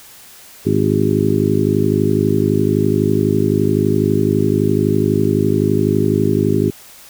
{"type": "harmonic tone with a mistuned harmonic", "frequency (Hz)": 51.91, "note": "G#1", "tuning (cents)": 0, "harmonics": [2, 3, 4, 5, 6, 7, 8], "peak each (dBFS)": [-20, -20, -20, -20, -20, -20, -20], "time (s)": [0.65, 6.71], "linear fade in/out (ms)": 20, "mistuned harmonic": 8, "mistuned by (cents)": -46, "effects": ["white hiss -41 dBFS RMS until 7.09 s"]}